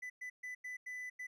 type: tone bursts at uneven times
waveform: triangle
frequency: 1997 Hz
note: B6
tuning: 19 cents sharp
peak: -40 dBFS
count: 6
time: 0.02-0.1 / 0.21-0.3 / 0.43-0.55 / 0.64-0.77 / 0.86-1.1 / 1.19-1.27 s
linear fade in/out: 10 ms
effects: none